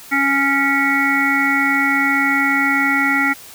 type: harmonic tone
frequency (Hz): 277.2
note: C#4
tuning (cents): 0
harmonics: 1 / 3 / 5 / 7 / 8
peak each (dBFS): -20 / -24 / -20 / -18 / -20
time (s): 0.11-3.34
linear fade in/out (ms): 20
effects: white hiss -39 dBFS RMS until 3.54 s